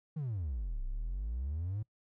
triangle exponential two-way sweep, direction down then up, 164.81 to 30.47 to 111.1 Hz, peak -31 dBFS, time 0.16-1.83 s, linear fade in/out 10 ms, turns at 0.83 s, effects noise-tail reverb RT60 0.1 s tail -25 dB re dry + tanh soft clip ceiling -28 dBFS

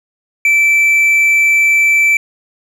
triangle tone, 2326 Hz, D7, 17 cents flat, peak -6 dBFS, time 0.45-2.17 s, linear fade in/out 2 ms, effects none

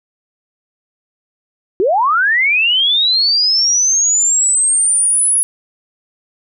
sine linear sweep, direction up, 343.4 to 10548 Hz, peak -10 dBFS, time 1.8-5.43 s, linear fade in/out 0 ms, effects none

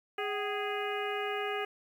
harmonic tone with a mistuned harmonic, 413.2 Hz, G#4, 9 cents flat, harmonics 1 / 2 / 3 / 4 / 5 / 6 / 7, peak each -35 / -38 / -40 / -41 / -42 / -43 / -43 dBFS, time 0.18-1.65 s, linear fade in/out 5 ms, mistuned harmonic 2, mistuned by -130 cents, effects 10-bit

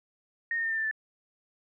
sine tone with pitch steps, 1851 / 1831.9 / 1812.9 / 1794.2 / 1775.6 / 1757.2 Hz, A#6 / A#6 / A#6 / A6 / A6 / A6, -13 / -31 / -49 / +33 / +15 / -3 cents, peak -27 dBFS, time 0.51-0.912 s, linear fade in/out 2 ms, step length 67 ms, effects none

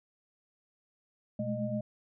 sine tone cluster, 122.2 / 208.6 / 216.8 / 613 Hz, B2 / G#3 / A3 / D#5, -18 / +8 / -25 / -26 cents, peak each -37 / -37 / -36 / -36 dBFS, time 1.39-1.81 s, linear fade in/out 5 ms, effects none

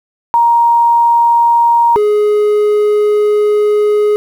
sine / triangle tone pair in turn, 938 / 418.7 Hz, A#5 / G#4, +11 / +14 cents, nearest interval octave + major second, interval 1397 cents, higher first, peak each -6 dBFS, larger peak neither, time 0.34-1.96 / 1.96-4.16 s, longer second, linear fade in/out 0 ms, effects 7-bit

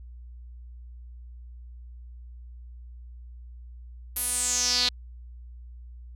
sawtooth tone with band-pass filter sweep, 246.9 Hz, B3, in tune, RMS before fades -26 dBFS, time 4.16-4.89 s, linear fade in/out 5 ms, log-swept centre 12000 to 4000 Hz, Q 5.8, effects added 60 Hz sine -41 dBFS peak until 6.15 s

